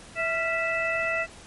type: harmonic tone with a mistuned harmonic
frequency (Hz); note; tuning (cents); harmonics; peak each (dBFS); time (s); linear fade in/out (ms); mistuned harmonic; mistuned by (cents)
657; E5; -6; 1 / 2 / 3 / 4; -29 / -32 / -28 / -30; 0.15-1.27; 50; 2; +76
effects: pink hiss -47 dBFS RMS until 1.46 s + MP3 48 kbps